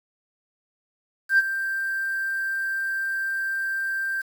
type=tone with ADSR envelope; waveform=sine; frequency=1576 Hz; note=G6; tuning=9 cents sharp; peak=-11 dBFS; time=1.29-4.22 s; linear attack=94 ms; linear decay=29 ms; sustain=-13 dB; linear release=13 ms; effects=tanh soft clip ceiling -11 dBFS + 7-bit